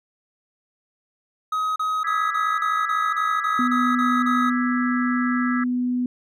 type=tone bursts; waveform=triangle; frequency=1265 Hz; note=D#6; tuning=28 cents sharp; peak=-19 dBFS; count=11; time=1.52-4.5 s; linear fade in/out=5 ms; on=240 ms; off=34 ms
type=chord; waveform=sine; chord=E dominant seventh; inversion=third; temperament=equal with one note detuned; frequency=1183.5 / 1318.5 / 1661.2 / 1975.5 Hz; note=D6 / E6 / G#6 / B6; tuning=+13 / 0 / 0 / 0 cents; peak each=-33 / -28 / -29 / -33 dBFS; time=2.04-5.64 s; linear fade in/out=5 ms
type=tone; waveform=sine; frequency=248 Hz; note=B3; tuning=7 cents sharp; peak=-20 dBFS; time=3.59-6.06 s; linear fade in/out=2 ms
effects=none